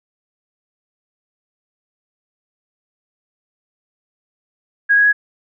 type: tone with pitch steps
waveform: sine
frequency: 1646 / 1658.4 / 1670.9 Hz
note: G#6 / G#6 / G#6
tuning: -16 / -3 / +10 cents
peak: -9 dBFS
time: 4.89-5.13 s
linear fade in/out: 20 ms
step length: 80 ms
effects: none